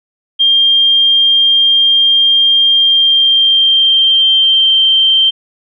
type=tone with pitch glide; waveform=sine; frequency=3200 to 3136 Hz; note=G7 to G7; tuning=+35 to 0 cents; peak=-6 dBFS; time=0.39-5.31 s; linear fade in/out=20 ms; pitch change=-35 cents; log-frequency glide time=2.71-4.78 s; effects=none